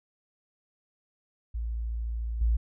sine tone with level steps, 56.9 Hz, A#1, 41 cents flat, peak -29 / -21 dBFS, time 1.54-2.57 s, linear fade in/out 10 ms, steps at 2.41 s, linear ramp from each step 5 ms, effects none

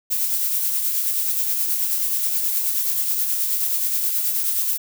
violet noise with tremolo, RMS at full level -20 dBFS, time 0.1-4.78 s, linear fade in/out 20 ms, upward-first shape triangle, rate 9.4 Hz, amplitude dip 40%, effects none

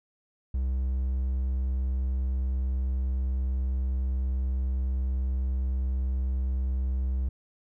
triangle tone, 64.7 Hz, C2, 19 cents flat, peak -23 dBFS, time 0.54-7.29 s, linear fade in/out 5 ms, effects none

